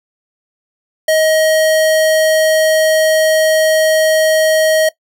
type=tone; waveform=square; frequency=630 Hz; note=D#5; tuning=21 cents sharp; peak=-10 dBFS; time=1.08-4.89 s; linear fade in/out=5 ms; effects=noise-tail reverb RT60 0.1 s tail -19 dB re dry